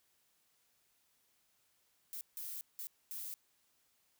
violet noise bursts at uneven times, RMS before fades -44 dBFS, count 4, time 2.13-2.21 / 2.37-2.61 / 2.79-2.87 / 3.11-3.34 s, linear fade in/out 0 ms, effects white hiss -75 dBFS RMS until 4.19 s

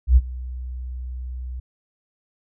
sine tone with ADSR envelope, 62.6 Hz, B1, 24 cents sharp, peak -7 dBFS, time 0.07-1.6 s, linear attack 94 ms, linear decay 40 ms, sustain -21 dB, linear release 7 ms, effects none

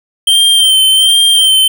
square tone with vibrato, 3136 Hz, G7, in tune, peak -6 dBFS, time 0.27-1.68 s, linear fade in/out 5 ms, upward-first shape sine, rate 1.3 Hz, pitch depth 30 cents each way, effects none

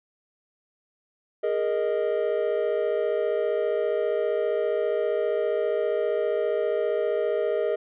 triangle chord, Ab suspended second, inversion none, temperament equal with one note detuned, 411.2 / 466.2 / 622.3 Hz, Ab4 / Bb4 / Eb5, -17 / 0 / 0 cents, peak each -25 dBFS, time 1.43-7.76 s, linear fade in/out 10 ms, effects resampled to 8000 Hz

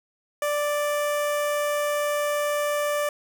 sawtooth tone with notch filter, 587.3 Hz, D5, in tune, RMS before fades -25 dBFS, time 0.42-3.09 s, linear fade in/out 2 ms, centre 4200 Hz, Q 1.3, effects none

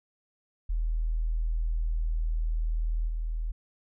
sine tone with level steps, 40.21 Hz, E1, 42 cents flat, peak -25 / -28 dBFS, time 0.69-3.52 s, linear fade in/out 10 ms, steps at 3.07 s, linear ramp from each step 20 ms, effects none

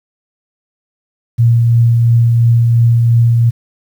sine tone with tremolo, 117.1 Hz, A#2, 8 cents sharp, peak -5 dBFS, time 1.38-3.51 s, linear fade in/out 20 ms, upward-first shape triangle, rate 2.9 Hz, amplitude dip 25%, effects 7-bit

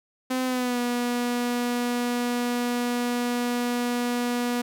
sawtooth tone with pitch glide, 256.7 to 242.6 Hz, C4 to B3, -33 to -31 cents, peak -20 dBFS, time 0.3-4.62 s, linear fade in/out 10 ms, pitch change -98 cents, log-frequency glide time 0.45-0.79 s, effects none

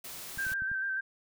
white noise, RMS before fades -43 dBFS, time 0.04-0.54 s, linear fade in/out 5 ms
clicks, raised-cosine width 5 ms, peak -35 dBFS, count 5, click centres 0.375 / 0.467 / 0.519 / 0.621 / 0.716 s
sine tone with vibrato, 1568 Hz, G6, in tune, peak -30 dBFS, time 0.38-1.01 s, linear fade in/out 10 ms, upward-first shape square, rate 6.8 Hz, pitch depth 26 cents each way
effects none

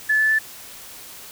sine tone with pitch steps, 1731 / 1742 / 1753.1 Hz, A6 / A6 / A6, -29 / -18 / -7 cents, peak -15 dBFS, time 0.09-0.39 s, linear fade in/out 10 ms, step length 100 ms, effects white hiss -40 dBFS RMS until 1.31 s

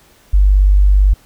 sine tone, 49 Hz, G1, in tune, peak -6 dBFS, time 0.33-1.14 s, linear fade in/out 10 ms, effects pink hiss -49 dBFS RMS until 1.25 s

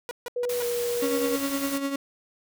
sawtooth tone bursts, 483.7 Hz, B4, 36 cents flat, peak -27 dBFS, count 4, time 0.09-0.624 s, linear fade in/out 0 ms, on 21 ms, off 150 ms
sine tone with pitch glide, 488.4 to 479.5 Hz, B4 to A#4, -19 to +49 cents, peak -25 dBFS, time 0.36-1.36 s, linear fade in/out 5 ms, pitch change -32 cents, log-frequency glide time 0.57-0.64 s
white noise, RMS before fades -35 dBFS, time 0.49-1.78 s, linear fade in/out 5 ms
35% pulse tone with tremolo, 277.1 Hz, C#4, 1 cent flat, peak -22 dBFS, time 1.02-1.96 s, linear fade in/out 5 ms, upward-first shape triangle, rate 9.9 Hz, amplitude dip 65%
effects none

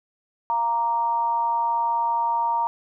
sine tone with amplitude modulation, 932.3 Hz, A#5, in tune, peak -17 dBFS, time 0.5-2.67 s, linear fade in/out 0 ms, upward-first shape sine, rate 239 Hz, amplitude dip 60%, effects none

